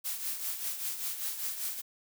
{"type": "noise with tremolo", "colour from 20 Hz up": "blue", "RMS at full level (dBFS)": -33, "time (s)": [0.04, 1.82], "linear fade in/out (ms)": 20, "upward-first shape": "triangle", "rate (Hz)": 5.1, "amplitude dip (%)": 65, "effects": []}